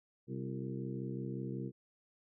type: harmonic tone with a mistuned harmonic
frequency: 65.41 Hz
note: C2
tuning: in tune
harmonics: 2 / 3 / 4 / 5 / 6 / 7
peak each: -41 / -43 / -46 / -45 / -50 / -50 dBFS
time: 0.27-1.72 s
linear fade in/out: 50 ms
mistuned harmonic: 5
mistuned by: +63 cents
effects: none